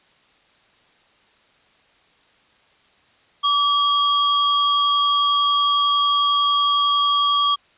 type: tone pair together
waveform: sine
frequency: 1153 / 3271 Hz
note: D6 / G#7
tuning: -32 / -27 cents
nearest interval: octave + tritone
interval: 1805 cents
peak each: -17 / -19 dBFS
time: 3.43-7.56 s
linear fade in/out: 20 ms
effects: white hiss -57 dBFS RMS until 7.77 s + resampled to 8000 Hz